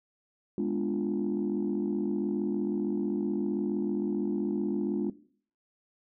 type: chord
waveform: sine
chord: G# diminished seventh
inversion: none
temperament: equal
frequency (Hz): 207.7 / 246.9 / 293.7 / 349.2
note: G#3 / B3 / D4 / F4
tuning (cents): 0 / 0 / 0 / 0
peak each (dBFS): -30 / -35 / -31 / -31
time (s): 0.58-5.1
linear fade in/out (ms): 2
effects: noise-tail reverb RT60 0.5 s tail -17 dB re dry + tanh soft clip ceiling -21 dBFS